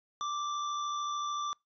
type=tone with amplitude modulation; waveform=square; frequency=1174.7 Hz; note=D6; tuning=in tune; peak=-32 dBFS; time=0.21-1.53 s; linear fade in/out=0 ms; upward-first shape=sine; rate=73.5 Hz; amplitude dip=25%; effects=noise-tail reverb RT60 0.2 s tail -26 dB re dry + resampled to 16000 Hz